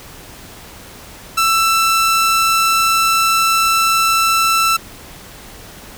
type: tone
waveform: sawtooth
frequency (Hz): 1331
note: E6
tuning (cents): +16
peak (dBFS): -8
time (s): 1.37-4.77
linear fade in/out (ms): 10
effects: pink hiss -37 dBFS RMS until 5.97 s